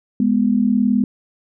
sine tone pair together, 207.6 / 246.9 Hz, G#3 / B3, 0 / 0 cents, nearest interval minor third, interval 300 cents, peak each -16 dBFS, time 0.2-1.04 s, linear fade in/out 2 ms, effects none

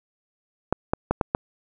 clicks, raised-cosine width 1 ms, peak -6 dBFS, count 5, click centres 0.726 / 0.935 / 1.11 / 1.212 / 1.349 s, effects none

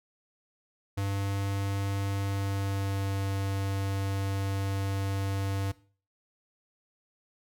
square tone with pitch glide, 98.9 to 97.93 Hz, G2 to G2, +16 to -1 cents, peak -29 dBFS, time 0.97-5.72 s, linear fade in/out 10 ms, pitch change -17 cents, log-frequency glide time 2.16-3.21 s, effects noise-tail reverb RT60 0.4 s tail -18 dB re dry

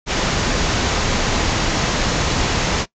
pink low-pass noise, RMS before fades -19 dBFS, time 0.06-2.86 s, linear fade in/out 50 ms, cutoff 7200 Hz, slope 96 dB/octave, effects noise-tail reverb RT60 0.1 s tail -20 dB re dry

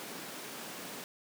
pink high-pass noise, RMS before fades -44 dBFS, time 0-1.04 s, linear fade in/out 0 ms, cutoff 180 Hz, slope 24 dB/octave, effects none

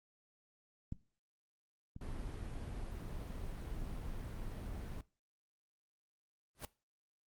clicks, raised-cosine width 5 ms, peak -28 / -35 / -38 dBFS, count 3, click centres 0.924 / 1.964 / 2.292 s
brown noise, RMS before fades -43 dBFS, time 2.01-5.01 s, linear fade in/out 2 ms
pink noise with exponential growth, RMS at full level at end -39 dBFS, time 6.55-6.65 s, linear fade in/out 1 ms, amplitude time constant 21 ms
effects noise-tail reverb RT60 0.3 s tail -20 dB re dry + Opus 32 kbps

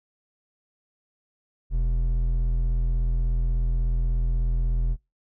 triangle tone with hard clipping, 41.76 Hz, E1, 23 cents sharp, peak -22 dBFS, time 1.7-4.97 s, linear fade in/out 50 ms, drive 10 dB, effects noise-tail reverb RT60 0.2 s tail -22 dB re dry

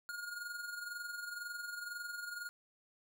square tone with amplitude modulation, 1429 Hz, F6, 39 cents sharp, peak -40 dBFS, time 0.09-2.49 s, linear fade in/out 0 ms, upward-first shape sine, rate 22 Hz, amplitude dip 55%, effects none

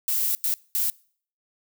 violet noise bursts at uneven times, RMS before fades -24 dBFS, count 3, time 0.08-0.35 / 0.44-0.54 / 0.75-0.9 s, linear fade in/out 0 ms, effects noise-tail reverb RT60 0.5 s tail -24 dB re dry

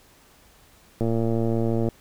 click train, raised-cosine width 2 ms, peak -12 dBFS, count 101, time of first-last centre 1.01-1.887 s, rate 114 Hz, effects pink hiss -55 dBFS RMS until 2 s

